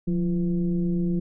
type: tone with frequency modulation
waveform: sine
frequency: 177.2 Hz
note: F3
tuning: 25 cents sharp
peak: -21 dBFS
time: 0.07-1.2 s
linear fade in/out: 10 ms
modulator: 163 Hz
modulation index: 0.76
effects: none